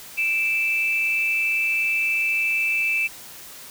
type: tone pair together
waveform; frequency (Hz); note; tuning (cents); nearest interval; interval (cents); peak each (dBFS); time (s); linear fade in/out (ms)
sine; 2349 / 2637; D7 / E7; 0 / 0; major second; 200; -24 / -21; 0.17-3.08; 20
effects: white hiss -41 dBFS RMS until 3.7 s